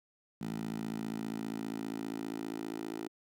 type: tone with high-pass filter sweep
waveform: 10% pulse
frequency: 55 Hz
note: A1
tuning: in tune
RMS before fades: -39 dBFS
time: 0.41-3.08 s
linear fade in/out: 5 ms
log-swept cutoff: 190 to 330 Hz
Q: 2.9
effects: none